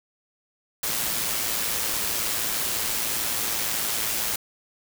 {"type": "noise with amplitude modulation", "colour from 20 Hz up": "white", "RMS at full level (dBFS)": -25, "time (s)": [0.83, 4.36], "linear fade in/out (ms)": 5, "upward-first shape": "sine", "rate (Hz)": 111, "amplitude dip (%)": 35, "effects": []}